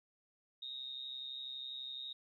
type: tone with amplitude modulation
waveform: sine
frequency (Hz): 3729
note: A#7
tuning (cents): 0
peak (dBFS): -39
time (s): 0.62-2.13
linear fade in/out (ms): 5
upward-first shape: sine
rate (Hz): 132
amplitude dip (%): 70
effects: 13-bit